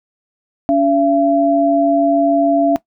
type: tone pair together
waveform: sine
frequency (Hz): 284.5 / 676.7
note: C#4 / E5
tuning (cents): +45 / +45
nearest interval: octave + minor third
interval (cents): 1500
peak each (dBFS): -13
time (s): 0.69-2.76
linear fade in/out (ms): 0
effects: noise-tail reverb RT60 0.1 s tail -18 dB re dry